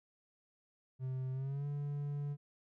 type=tone with pitch glide; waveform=triangle; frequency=130 to 144.24 Hz; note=C3 to D3; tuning=-11 to -31 cents; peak=-34 dBFS; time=0.99-2.37 s; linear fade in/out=50 ms; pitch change=+180 cents; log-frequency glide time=1.32-1.66 s; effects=none